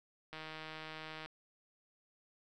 click train, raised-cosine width 0.3 ms, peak -30 dBFS, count 147, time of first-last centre 0.33-1.26 s, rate 157 Hz, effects none

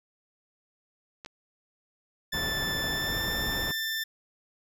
clicks, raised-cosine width 0.2 ms, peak -24 dBFS, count 2, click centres 1.248 / 1.261 s
20% pulse tone with pitch glide, 1760 to 1778.4 Hz, A6 to A6, 0 to +18 cents, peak -24 dBFS, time 2.32-4.04 s, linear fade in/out 10 ms, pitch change +18 cents, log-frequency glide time 2.88-3.19 s
pink low-pass noise, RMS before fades -35 dBFS, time 2.33-3.72 s, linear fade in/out 10 ms, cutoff 1400 Hz, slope 12 dB/octave
effects none

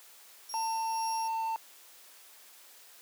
30% pulse tone with tremolo, 5588 Hz, F8, in tune, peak -34 dBFS, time 0.49-1.28 s, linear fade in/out 5 ms, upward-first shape triangle, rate 2.1 Hz, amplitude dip 55%
triangle tone, 897 Hz, A5, 33 cents sharp, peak -28 dBFS, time 0.54-1.56 s, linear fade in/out 0 ms
effects white hiss -55 dBFS RMS until 3.01 s + high-pass 400 Hz 12 dB/octave

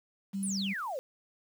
sine tone, 196 Hz, G3, in tune, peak -31 dBFS, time 0.33-0.74 s, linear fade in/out 20 ms
sine exponential sweep, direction down, 10940 to 490 Hz, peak -33 dBFS, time 0.43-0.99 s, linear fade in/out 0 ms
effects tanh soft clip ceiling -22 dBFS + 9-bit

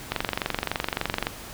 click train, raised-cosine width 0.3 ms, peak -8 dBFS, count 28, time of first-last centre 0.12-1.269 s, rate 23.5 Hz, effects pink hiss -40 dBFS RMS until 1.53 s

